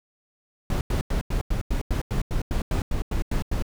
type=noise bursts; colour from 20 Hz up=brown; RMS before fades=-24 dBFS; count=15; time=0.7-3.624 s; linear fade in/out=2 ms; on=110 ms; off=91 ms; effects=none